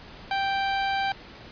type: tone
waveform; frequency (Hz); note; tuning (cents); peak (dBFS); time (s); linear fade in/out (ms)
sawtooth; 784; G5; 0; -20; 0.31-1.12; 2
effects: pink hiss -45 dBFS RMS until 1.51 s + resampled to 11025 Hz